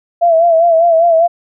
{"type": "tone with vibrato", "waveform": "sine", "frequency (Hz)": 669, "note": "E5", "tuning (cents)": 25, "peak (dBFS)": -6, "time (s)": [0.21, 1.28], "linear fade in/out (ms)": 20, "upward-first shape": "sine", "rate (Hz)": 5, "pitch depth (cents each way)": 62, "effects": []}